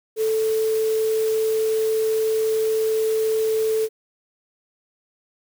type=tone in noise; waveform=sine; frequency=440 Hz; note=A4; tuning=in tune; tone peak=-18 dBFS; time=0.16-3.89 s; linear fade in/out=50 ms; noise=white; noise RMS=-36 dBFS; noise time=0.16-3.89 s; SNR=+15 dB; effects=none